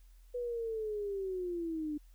sine linear sweep, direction down, 493.9 to 293.7 Hz, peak -34 dBFS, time 0.34-1.98 s, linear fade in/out 10 ms, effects added 42 Hz sine -55 dBFS peak until 2.14 s + white hiss -72 dBFS RMS until 2.14 s

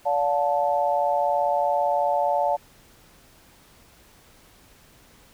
sine tone cluster, 576 / 714 / 877 Hz, D5 / F5 / A5, -34 / +38 / -6 cents, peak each -24 dBFS, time 0.05-2.57 s, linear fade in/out 20 ms, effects pink hiss -54 dBFS RMS until 5.33 s

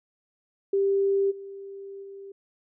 sine tone with level steps, 394.1 Hz, G4, 9 cents sharp, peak -20 / -37 / -39 dBFS, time 0.73-2.32 s, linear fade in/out 5 ms, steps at 1.3 / 2.02 s, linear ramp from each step 20 ms, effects none

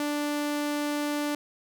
sawtooth tone, 293.7 Hz, D4, in tune, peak -23 dBFS, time 0-1.35 s, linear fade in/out 2 ms, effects none

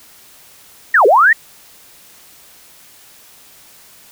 sine linear two-way sweep, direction down then up, 1923 to 370 to 1923 Hz, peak -6 dBFS, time 0.94-1.33 s, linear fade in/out 5 ms, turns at 1.06 s, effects white hiss -44 dBFS RMS until 4.11 s

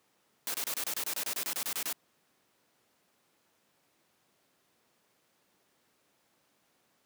white noise bursts, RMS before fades -34 dBFS, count 15, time 0.47-1.927 s, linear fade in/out 0 ms, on 71 ms, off 28 ms, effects pink hiss -71 dBFS RMS until 7.05 s + high-pass 200 Hz 12 dB/octave

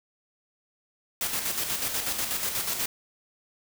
white noise with tremolo, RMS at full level -28 dBFS, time 1.21-2.86 s, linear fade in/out 2 ms, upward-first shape square, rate 8.2 Hz, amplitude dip 45%, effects none

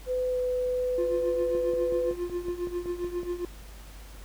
sine tone with pitch glide, 505 to 500.9 Hz, B4 to B4, +39 to +24 cents, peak -25 dBFS, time 0.06-2.14 s, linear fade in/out 50 ms, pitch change -15 cents, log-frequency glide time 0.3-0.38 s
triangle tone with tremolo, 351.9 Hz, F4, 13 cents sharp, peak -24 dBFS, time 0.98-3.45 s, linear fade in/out 2 ms, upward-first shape triangle, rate 7.4 Hz, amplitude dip 85%
click train, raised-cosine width 2 ms, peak -28 dBFS, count 10, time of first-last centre 1.55-3.232 s, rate 5.35 Hz
effects added 50 Hz sine -43 dBFS peak until 4.24 s + pink hiss -51 dBFS RMS until 4.24 s

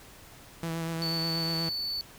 sawtooth tone with vibrato, 164.81 Hz, E3, in tune, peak -27 dBFS, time 0.63-1.69 s, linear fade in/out 2 ms, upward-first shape sine, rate 8.3 Hz, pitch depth 20 cents each way
triangle tone, 4481 Hz, C#8, 18 cents sharp, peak -29 dBFS, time 1.02-2.01 s, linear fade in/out 0 ms
effects pink hiss -51 dBFS RMS until 2.18 s

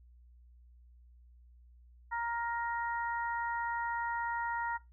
harmonic tone, 468.3 Hz, A#4, 8 cents sharp, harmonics 2 / 3 / 4, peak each -34 / -40 / -41 dBFS, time 2.11-4.78 s, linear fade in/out 20 ms, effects noise-tail reverb RT60 0.2 s tail -20 dB re dry + added 60 Hz sine -56 dBFS peak until 4.92 s

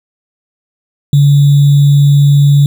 sine tone with sample-and-hold, 142.8 Hz, D3, 48 cents flat, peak -3 dBFS, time 1.13-2.66 s, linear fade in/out 2 ms, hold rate 3675 Hz, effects none

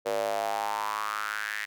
square tone with high-pass filter sweep, 52.8 Hz, G#1, 29 cents sharp, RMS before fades -31 dBFS, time 0.05-1.66 s, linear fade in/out 20 ms, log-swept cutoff 510 to 1900 Hz, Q 5.4, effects none

